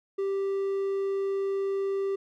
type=tone; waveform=triangle; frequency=392 Hz; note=G4; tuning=in tune; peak=-24 dBFS; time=0.18-2.16 s; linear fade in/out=10 ms; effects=none